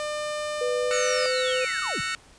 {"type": "tone", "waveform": "sawtooth", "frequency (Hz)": 600, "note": "D5", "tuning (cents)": 37, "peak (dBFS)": -24, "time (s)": [0, 1.26], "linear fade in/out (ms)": 0}
{"type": "tone with pitch glide", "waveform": "sine", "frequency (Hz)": [494, 509.9], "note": ["B4", "C5"], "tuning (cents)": [0, -45], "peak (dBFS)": -24, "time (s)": [0.61, 1.65], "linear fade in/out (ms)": 5, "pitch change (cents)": 55, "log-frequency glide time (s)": [0.78, 1.3]}
{"type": "chord", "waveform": "30% pulse", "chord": "F# dominant seventh", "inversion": "third", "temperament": "just", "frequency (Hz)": [1332, 1480, 1850, 2220], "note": ["E6", "F#6", "A#6", "C#7"], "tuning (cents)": [18, 0, -14, 2], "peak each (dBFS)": -30, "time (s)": [0.91, 2.15], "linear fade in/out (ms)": 0}
{"type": "linear sweep", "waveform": "sine", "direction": "down", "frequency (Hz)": [6900, 70.5], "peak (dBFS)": -31, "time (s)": [0.93, 2.01], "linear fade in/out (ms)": 5}
{"effects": ["pink hiss -53 dBFS RMS until 2.38 s", "resampled to 22050 Hz"]}